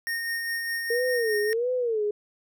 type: tone with tremolo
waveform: square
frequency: 1845 Hz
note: A#6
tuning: 18 cents flat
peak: -27 dBFS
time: 0.07-1.53 s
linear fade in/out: 0 ms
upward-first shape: sine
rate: 4.9 Hz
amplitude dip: 30%
type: tone with vibrato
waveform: sine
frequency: 458.7 Hz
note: A#4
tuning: 28 cents flat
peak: -23 dBFS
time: 0.9-2.11 s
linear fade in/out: 5 ms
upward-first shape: sine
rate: 1.5 Hz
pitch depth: 170 cents each way
effects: none